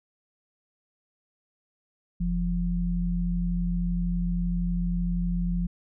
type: tone pair together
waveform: sine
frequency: 43.65 / 174.61 Hz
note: F1 / F3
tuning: 0 / 0 cents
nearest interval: 2 octaves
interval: 2400 cents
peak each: -27 / -26 dBFS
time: 2.2-5.67 s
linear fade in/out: 10 ms
effects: none